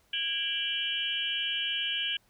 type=tone cluster; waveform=sine; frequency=1641 / 2356 / 2726 / 2970 / 3233 Hz; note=G#6 / D7 / F7 / F#7 / G#7; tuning=-21 / +5 / -43 / +6 / -47 cents; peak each=-38 / -38 / -39 / -31 / -35 dBFS; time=0.13-2.17 s; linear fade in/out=5 ms; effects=pink hiss -67 dBFS RMS until 2.29 s